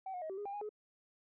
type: tone with pitch steps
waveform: sine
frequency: 764 / 722 / 631 / 384.3 / 411.3 / 798 / 824 / 422.8 Hz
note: G5 / F#5 / D#5 / G4 / G#4 / G5 / G#5 / G#4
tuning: -45 / -43 / +24 / -34 / -17 / +31 / -14 / +31 cents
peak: -38 dBFS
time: 0.06-0.692 s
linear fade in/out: 5 ms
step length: 79 ms
effects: tanh soft clip ceiling -36 dBFS